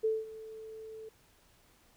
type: tone with ADSR envelope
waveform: sine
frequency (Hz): 440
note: A4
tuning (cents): 0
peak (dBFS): -25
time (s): 0.03-1.09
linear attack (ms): 19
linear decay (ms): 200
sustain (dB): -18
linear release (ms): 5
effects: pink hiss -65 dBFS RMS until 1.96 s